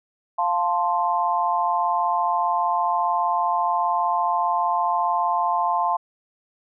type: chord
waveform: sine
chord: F major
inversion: none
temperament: equal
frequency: 698.5 / 880 / 1046.5 Hz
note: F5 / A5 / C6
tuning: 0 / 0 / 0 cents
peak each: -24 / -23 / -23 dBFS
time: 0.38-5.97 s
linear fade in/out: 10 ms
effects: none